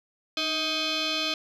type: tone with frequency modulation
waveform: sine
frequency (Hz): 307.9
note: D#4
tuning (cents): -18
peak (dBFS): -24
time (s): 0.37-1.34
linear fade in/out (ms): 2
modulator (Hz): 944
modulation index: 4.7
effects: tanh soft clip ceiling -21 dBFS + 11-bit